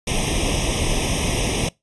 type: noise with comb filter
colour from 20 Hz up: pink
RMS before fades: -21 dBFS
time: 0.07-1.69 s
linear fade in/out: 5 ms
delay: 0.34 ms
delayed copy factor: +1
effects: noise-tail reverb RT60 0.2 s tail -24 dB re dry + resampled to 24000 Hz